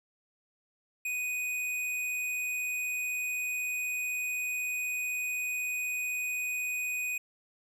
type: tone with hard clipping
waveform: triangle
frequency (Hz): 2489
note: D#7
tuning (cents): 0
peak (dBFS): -32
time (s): 1.05-7.18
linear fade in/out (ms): 5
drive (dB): 18
effects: none